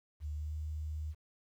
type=tone with pitch glide; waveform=sine; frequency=75 to 76.93 Hz; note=D2 to D#2; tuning=+37 to -19 cents; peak=-36 dBFS; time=0.2-1.15 s; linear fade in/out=50 ms; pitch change=+44 cents; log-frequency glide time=0.35-0.53 s; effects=11-bit